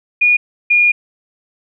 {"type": "tone pair in turn", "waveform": "sine", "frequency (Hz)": [2444, 2430], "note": ["D#7", "D#7"], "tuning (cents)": [-32, -42], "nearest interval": "unison", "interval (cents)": 10, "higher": "first", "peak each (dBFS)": -8, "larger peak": "neither", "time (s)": [[0.21, 0.37], [0.7, 0.92]], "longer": "second", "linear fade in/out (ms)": 10, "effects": []}